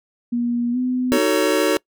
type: tone with pitch glide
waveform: sine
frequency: 239.1 to 252.3 Hz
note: A#3 to B3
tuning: +44 to +37 cents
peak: -18 dBFS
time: 0.32-1.18 s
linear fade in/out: 10 ms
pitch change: +93 cents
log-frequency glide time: 0.72-0.77 s
type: chord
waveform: square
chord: D# half-diminished seventh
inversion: none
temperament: just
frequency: 311.1 / 373.4 / 448 / 560 Hz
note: D#4 / F#4 / A4 / C#5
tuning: 0 / +16 / +31 / +18 cents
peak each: -22 dBFS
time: 1.12-1.77 s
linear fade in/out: 0 ms
effects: noise-tail reverb RT60 0.1 s tail -24 dB re dry